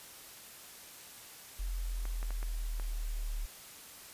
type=exponential sweep; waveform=sine; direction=down; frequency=43.65 to 36.78 Hz; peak=-33 dBFS; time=1.59-3.46 s; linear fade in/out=10 ms
type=clicks; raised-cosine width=0.5 ms; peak=-30 dBFS; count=5; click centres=2.054 / 2.229 / 2.306 / 2.429 / 2.798 s
effects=white hiss -51 dBFS RMS until 4.13 s + resampled to 32000 Hz